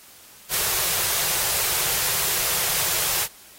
white band-stop noise, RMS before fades -23 dBFS, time 0.49-3.28 s, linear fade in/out 50 ms, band 190 to 340 Hz, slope 96 dB/octave, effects white hiss -48 dBFS RMS until 3.58 s + AAC 48 kbps

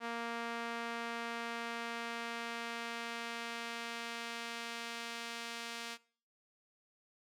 sawtooth tone with band-pass filter sweep, 233.1 Hz, A#3, in tune, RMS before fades -42 dBFS, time 0-5.98 s, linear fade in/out 50 ms, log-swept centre 1400 to 3800 Hz, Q 0.71, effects noise-tail reverb RT60 0.5 s tail -22 dB re dry

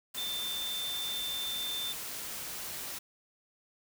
sine tone in noise, 3560 Hz, A7, 20 cents sharp, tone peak -34 dBFS, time 0.17-1.93 s, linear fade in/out 10 ms, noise white, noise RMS -40 dBFS, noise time 0.14-2.99 s, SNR +3 dB, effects none

